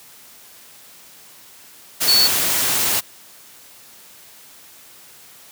sine tone in noise, 4435 Hz, C#8, in tune, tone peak -12 dBFS, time 2.07-2.28 s, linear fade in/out 20 ms, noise white, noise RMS -19 dBFS, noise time 2-3.01 s, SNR +4 dB, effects white hiss -45 dBFS RMS until 5.51 s + high-pass 80 Hz 12 dB/octave

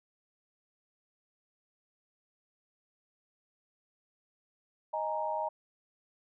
sine chord, D# suspended fourth, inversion none, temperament equal, 622.3 / 830.6 / 932.3 Hz, D#5 / G#5 / A#5, 0 / 0 / 0 cents, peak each -35 / -37 / -34 dBFS, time 4.93-5.49 s, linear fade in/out 10 ms, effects none

